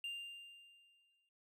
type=tone with exponential decay; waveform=triangle; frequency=2794 Hz; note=F7; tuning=in tune; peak=-38 dBFS; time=0.04-1.29 s; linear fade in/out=2 ms; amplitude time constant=270 ms; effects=none